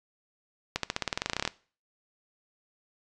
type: accelerating click train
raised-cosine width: 0.2 ms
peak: -10 dBFS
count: 17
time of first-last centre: 0.76-1.476 s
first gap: 73 ms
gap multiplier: 0.93
effects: noise-tail reverb RT60 0.4 s tail -20 dB re dry + resampled to 24000 Hz